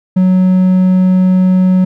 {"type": "tone", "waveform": "triangle", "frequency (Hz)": 185, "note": "F#3", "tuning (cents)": 0, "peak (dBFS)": -4, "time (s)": [0.16, 1.85], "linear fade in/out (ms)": 10, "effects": []}